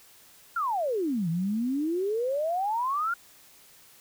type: exponential two-way sweep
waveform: sine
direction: down then up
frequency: 1433 to 159.8 to 1433 Hz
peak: -25 dBFS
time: 0.56-3.14 s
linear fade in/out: 5 ms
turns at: 1.29 s
effects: white hiss -55 dBFS RMS until 4 s